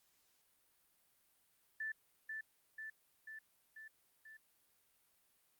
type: tone with echo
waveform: sine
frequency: 1760 Hz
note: A6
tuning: in tune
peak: -39 dBFS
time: 1.8-1.92 s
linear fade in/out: 5 ms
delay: 490 ms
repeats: 5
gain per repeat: -3 dB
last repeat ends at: 4.37 s
effects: white hiss -75 dBFS RMS until 5.59 s + Opus 48 kbps